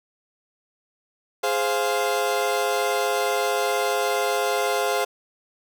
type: chord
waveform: 30% pulse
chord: F minor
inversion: first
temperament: equal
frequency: 415.3 / 523.3 / 698.5 Hz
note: Ab4 / C5 / F5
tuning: 0 / 0 / 0 cents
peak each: -23 dBFS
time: 1.43-5.05 s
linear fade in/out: 10 ms
effects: none